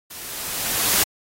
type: noise with level ramp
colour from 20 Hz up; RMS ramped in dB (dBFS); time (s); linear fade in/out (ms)
white; -37 to -17; 0.1-1.04; 10
effects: AAC 48 kbps